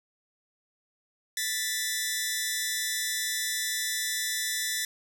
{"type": "tone pair together", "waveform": "10% pulse", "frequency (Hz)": [1760, 1975.5], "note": ["A6", "B6"], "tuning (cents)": [0, 0], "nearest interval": "major second", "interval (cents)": 200, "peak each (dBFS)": -22, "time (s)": [1.37, 4.85], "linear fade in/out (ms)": 2, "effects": []}